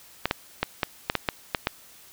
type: clicks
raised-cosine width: 0.3 ms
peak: -6 dBFS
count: 9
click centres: 0.256 / 0.311 / 0.63 / 0.832 / 1.099 / 1.153 / 1.288 / 1.548 / 1.671 s
effects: white hiss -51 dBFS RMS until 2.12 s